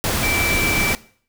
sine tone in noise, 2327 Hz, D7, 17 cents flat, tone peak -20 dBFS, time 0.23-0.93 s, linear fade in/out 0 ms, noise pink, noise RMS -21 dBFS, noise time 0.04-0.95 s, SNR -2 dB, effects noise-tail reverb RT60 0.5 s tail -19 dB re dry

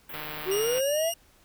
white band-stop noise, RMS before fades -40 dBFS, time 0.09-0.81 s, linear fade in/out 5 ms, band 3100 to 13000 Hz, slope 48 dB/octave
click train, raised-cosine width 0.3 ms, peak -22 dBFS, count 99, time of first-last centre 0.14-0.785 s, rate 152 Hz
triangle linear sweep, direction up, 357.4 to 688 Hz, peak -22 dBFS, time 0.45-1.13 s, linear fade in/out 50 ms
15% pulse tone, 2846 Hz, F7, 32 cents sharp, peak -24 dBFS, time 0.51-1.14 s, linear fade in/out 5 ms
effects pink hiss -60 dBFS RMS until 1.44 s

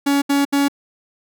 45% pulse tone bursts, 281.5 Hz, C#4, 27 cents sharp, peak -14 dBFS, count 3, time 0.06-0.684 s, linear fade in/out 10 ms, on 160 ms, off 72 ms, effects none

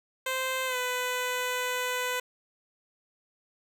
10% pulse tone with pitch glide, 520 to 499.7 Hz, C5 to B4, -11 to +20 cents, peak -20 dBFS, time 0.26-2.2 s, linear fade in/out 5 ms, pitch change -69 cents, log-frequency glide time 0.66-0.77 s, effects none

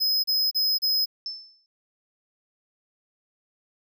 square tone bursts, 5080 Hz, D#8, 35 cents sharp, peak -21 dBFS, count 4, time 0-1.059 s, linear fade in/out 20 ms, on 240 ms, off 33 ms
sine tone with exponential decay, 5274 Hz, E8, in tune, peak -27 dBFS, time 1.26-1.66 s, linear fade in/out 1 ms, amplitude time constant 86 ms
effects none

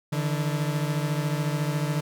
40% pulse beating tone pair, 146.83 / 160.83 Hz, D3 / E3, 0 / -42 cents, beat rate 14 Hz, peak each -25 / -29 dBFS, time 0.12-2.01 s, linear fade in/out 10 ms, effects none

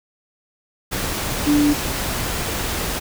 sine tone in noise, 293.7 Hz, D4, in tune, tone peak -13 dBFS, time 1.46-1.74 s, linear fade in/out 20 ms, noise pink, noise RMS -24 dBFS, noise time 0.91-3 s, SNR +8 dB, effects none

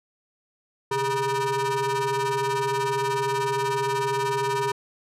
40% pulse ring-modulated tone, 276.1 Hz, C#4, 7 cents flat, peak -19 dBFS, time 0.91-4.72 s, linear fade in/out 5 ms, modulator 682 Hz, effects low-pass 11000 Hz 12 dB/octave

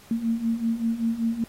sine beating tone pair, 225.4 / 230.6 Hz, A3 / A#3, +42 / -19 cents, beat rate 5.2 Hz, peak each -28 / -24 dBFS, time 0.11-1.44 s, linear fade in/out 2 ms, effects pink hiss -51 dBFS RMS until 1.48 s + AAC 48 kbps

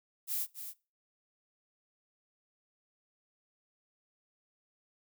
violet noise with echo, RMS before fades -34 dBFS, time 0.27-0.47 s, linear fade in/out 50 ms, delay 270 ms, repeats 1, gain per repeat -9 dB, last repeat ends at 0.74 s, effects noise-tail reverb RT60 0.3 s tail -21 dB re dry

